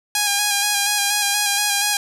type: tone with vibrato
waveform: 5% pulse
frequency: 818 Hz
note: G#5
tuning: 26 cents flat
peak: -5 dBFS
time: 0.15-1.97 s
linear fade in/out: 2 ms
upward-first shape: square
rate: 4.2 Hz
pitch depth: 24 cents each way
effects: none